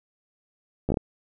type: slowing click train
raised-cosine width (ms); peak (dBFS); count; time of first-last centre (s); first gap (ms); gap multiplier
2; -12; 5; 0.89-0.972; 13; 1.31
effects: none